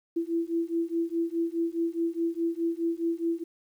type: beating tone pair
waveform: sine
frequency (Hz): 332 / 336.8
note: E4 / E4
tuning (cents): +12 / +37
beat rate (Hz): 4.8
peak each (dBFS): -29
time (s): 0.16-3.44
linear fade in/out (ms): 10
effects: 10-bit